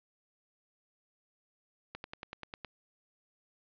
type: slowing click train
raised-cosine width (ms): 0.3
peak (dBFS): -25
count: 8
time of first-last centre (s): 1.95-2.647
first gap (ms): 91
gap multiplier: 1.03
effects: resampled to 11025 Hz + 11-bit